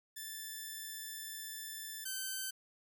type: tone pair in turn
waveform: 5% pulse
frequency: 1758 / 1542 Hz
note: A6 / G6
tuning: -2 / -29 cents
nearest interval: major second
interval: 227 cents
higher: first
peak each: -32 / -27 dBFS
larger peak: second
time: 0.16-2.05 / 2.05-2.51 s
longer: first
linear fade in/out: 10 ms
effects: none